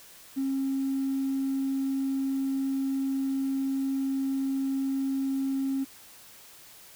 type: tone with tanh clipping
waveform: triangle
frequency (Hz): 269.9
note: C#4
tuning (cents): -46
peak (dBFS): -25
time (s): 0.36-5.85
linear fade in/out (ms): 20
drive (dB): 1
effects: white hiss -51 dBFS RMS until 6.95 s